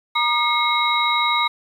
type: tone cluster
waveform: sine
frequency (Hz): 947 / 1215 / 2164 / 3832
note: A#5 / D#6 / C#7 / A#7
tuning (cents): +27 / -42 / -42 / +47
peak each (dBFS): -22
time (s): 0.15-1.48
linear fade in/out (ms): 10
effects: 8-bit